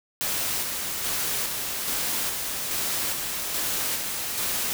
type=noise with tremolo; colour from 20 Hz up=white; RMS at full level=-27 dBFS; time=0.21-4.73 s; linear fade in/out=0 ms; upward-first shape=square; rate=1.2 Hz; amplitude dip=30%; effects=none